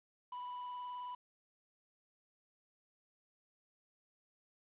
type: tone with vibrato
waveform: triangle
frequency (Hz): 987.8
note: B5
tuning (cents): 0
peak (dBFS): -40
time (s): 0.32-1.15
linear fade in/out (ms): 5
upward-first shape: square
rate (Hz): 19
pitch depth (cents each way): 11
effects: resampled to 8000 Hz + 11-bit